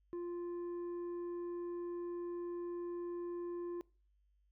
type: tone with tanh clipping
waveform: sine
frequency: 348.3 Hz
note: F4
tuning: 5 cents flat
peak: -40 dBFS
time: 0.13-3.81 s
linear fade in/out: 0 ms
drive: 5 dB
effects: noise-tail reverb RT60 0.4 s tail -24 dB re dry + added 50 Hz sine -70 dBFS peak until 4.51 s